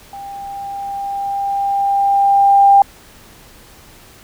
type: tone with level ramp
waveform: sine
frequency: 796 Hz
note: G5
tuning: 26 cents sharp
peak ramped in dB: -28 to -4 dBFS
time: 0.13-2.82 s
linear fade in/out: 2 ms
effects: pink hiss -43 dBFS RMS until 4.23 s